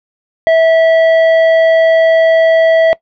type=tone with tanh clipping; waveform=triangle; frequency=652 Hz; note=E5; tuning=19 cents flat; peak=-7 dBFS; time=0.47-2.93 s; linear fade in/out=0 ms; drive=15 dB; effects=noise-tail reverb RT60 0.1 s tail -20 dB re dry + low-pass 3000 Hz 12 dB/octave